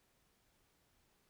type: silence
effects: pink hiss -75 dBFS RMS until 1.29 s